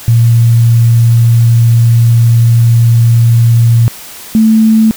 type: tone pair in turn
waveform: sine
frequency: 116.54 / 220.4 Hz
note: A#2 / A3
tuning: 0 / +3 cents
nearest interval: major seventh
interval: 1103 cents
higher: second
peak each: -3 dBFS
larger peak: neither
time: 0.08-3.88 / 4.35-4.91 s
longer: first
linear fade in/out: 0 ms
effects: white hiss -29 dBFS RMS until 4.96 s